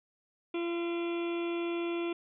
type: harmonic tone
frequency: 341.7 Hz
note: F4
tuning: 38 cents flat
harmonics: 1 / 2 / 3 / 4 / 6 / 7 / 8 / 9 / 10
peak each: -31 / -44 / -46 / -48 / -52 / -45 / -48 / -56 / -50 dBFS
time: 0.54-2.13 s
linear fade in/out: 5 ms
effects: none